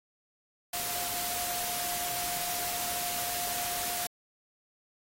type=tone in noise; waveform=sine; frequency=709 Hz; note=F5; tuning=26 cents sharp; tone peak=-39 dBFS; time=0.73-4.07 s; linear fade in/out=5 ms; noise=white; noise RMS=-34 dBFS; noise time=0.73-4.07 s; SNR=-8 dB; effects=AAC 48 kbps